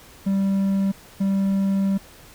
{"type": "tone pair in turn", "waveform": "triangle", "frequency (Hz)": [195.3, 195.3], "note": ["G3", "G3"], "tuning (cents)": [-6, -6], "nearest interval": "unison", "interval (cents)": 0, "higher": "neither", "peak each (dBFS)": -16, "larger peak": "neither", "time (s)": [[0.26, 0.92], [1.2, 1.98]], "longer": "second", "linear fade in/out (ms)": 10, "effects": ["pink hiss -47 dBFS RMS until 2.34 s"]}